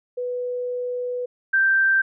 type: tone pair in turn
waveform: sine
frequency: 493.9 / 1568 Hz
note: B4 / G6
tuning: 0 / 0 cents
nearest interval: octave + minor sixth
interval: 2000 cents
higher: second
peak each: -24 / -15 dBFS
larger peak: second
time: 0.17-1.26 / 1.53-2.02 s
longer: first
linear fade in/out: 10 ms
effects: none